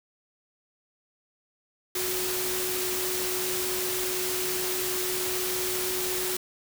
sine tone in noise, 367.7 Hz, F#4, 11 cents flat, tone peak -32 dBFS, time 1.95-6.37 s, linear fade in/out 5 ms, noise white, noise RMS -30 dBFS, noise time 1.95-6.37 s, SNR -5 dB, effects none

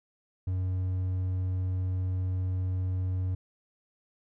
triangle tone, 92.5 Hz, F#2, in tune, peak -25 dBFS, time 0.47-3.35 s, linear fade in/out 5 ms, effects none

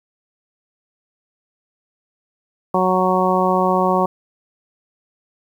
harmonic tone, 185 Hz, F#3, in tune, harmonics 1 / 2 / 3 / 4 / 5 / 6, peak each -21 / -21 / -21 / -21 / -21 / -21 dBFS, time 2.74-4.06 s, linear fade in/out 5 ms, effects 8-bit

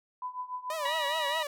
sine tone with tremolo, 1001 Hz, B5, 23 cents sharp, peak -31 dBFS, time 0.22-0.9 s, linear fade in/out 2 ms, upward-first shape triangle, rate 6.9 Hz, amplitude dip 90%
sawtooth tone with vibrato, 602 Hz, D5, 43 cents sharp, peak -29 dBFS, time 0.7-1.47 s, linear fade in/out 2 ms, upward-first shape triangle, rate 4.8 Hz, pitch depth 150 cents each way
harmonic tone, 965 Hz, B5, 40 cents flat, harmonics 1 / 2 / 3 / 4, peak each -32 / -35 / -37 / -38 dBFS, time 0.85-1.43 s, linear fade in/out 5 ms
effects none

